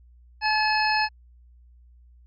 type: harmonic tone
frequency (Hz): 859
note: A5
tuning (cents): -42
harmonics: 1 / 2 / 3 / 5 / 6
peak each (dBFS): -23 / -26 / -28 / -30 / -31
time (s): 0.41-1.09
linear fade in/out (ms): 50
effects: added 60 Hz sine -50 dBFS peak until 2.26 s